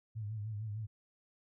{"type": "tone with vibrato", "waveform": "sine", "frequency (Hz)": 107, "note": "A2", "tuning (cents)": -48, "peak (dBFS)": -37, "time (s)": [0.15, 0.87], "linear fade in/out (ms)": 20, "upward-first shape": "sine", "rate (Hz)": 6.6, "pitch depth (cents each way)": 78, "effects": []}